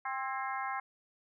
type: harmonic tone with a mistuned harmonic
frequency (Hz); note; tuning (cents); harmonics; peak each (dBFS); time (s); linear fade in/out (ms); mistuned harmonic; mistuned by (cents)
264.3; C4; +18; 3 / 4 / 5 / 6 / 7 / 8; -38 / -38 / -42 / -43 / -49 / -44; 0.05-0.8; 5; 6; +54
effects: none